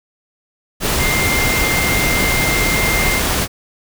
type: tone in noise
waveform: sine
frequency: 2100 Hz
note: C7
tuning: 6 cents sharp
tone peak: -18 dBFS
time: 0.98-3.22 s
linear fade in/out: 50 ms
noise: pink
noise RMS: -17 dBFS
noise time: 0.8-3.48 s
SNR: -4 dB
effects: none